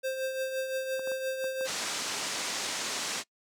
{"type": "tone with tremolo", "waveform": "square", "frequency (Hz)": 526, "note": "C5", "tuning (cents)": 9, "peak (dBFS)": -29, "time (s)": [0.03, 1.68], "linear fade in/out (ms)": 20, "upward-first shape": "triangle", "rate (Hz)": 5.8, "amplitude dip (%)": 55}
{"type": "clicks", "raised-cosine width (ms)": 1, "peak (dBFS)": -30, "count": 7, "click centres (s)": [0.994, 1.074, 1.117, 1.442, 1.61, 1.767, 2.407]}
{"type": "low-pass noise", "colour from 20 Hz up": "white", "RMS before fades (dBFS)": -34, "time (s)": [1.64, 3.24], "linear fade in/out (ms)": 50, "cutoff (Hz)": 7600, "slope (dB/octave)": 24}
{"effects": ["noise-tail reverb RT60 0.1 s tail -23 dB re dry", "high-pass 200 Hz 12 dB/octave"]}